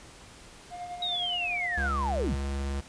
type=tone with tremolo; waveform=triangle; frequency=709 Hz; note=F5; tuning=26 cents sharp; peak=-32 dBFS; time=0.7-1.91 s; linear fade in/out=50 ms; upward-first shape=sine; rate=9.8 Hz; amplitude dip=50%
type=linear sweep; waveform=sine; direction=down; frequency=3838 to 90 Hz; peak=-28 dBFS; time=1.02-2.35 s; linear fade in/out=5 ms
type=tone; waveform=square; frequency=69.1 Hz; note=C#2; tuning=5 cents flat; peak=-30 dBFS; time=1.77-2.81 s; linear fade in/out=10 ms
effects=pink hiss -50 dBFS RMS until 2.88 s + resampled to 22050 Hz